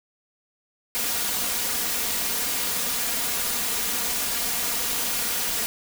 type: noise with comb filter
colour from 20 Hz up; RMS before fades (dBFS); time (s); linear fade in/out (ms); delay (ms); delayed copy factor
white; -26; 0.95-5.66; 0; 4.2; +0.55
effects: none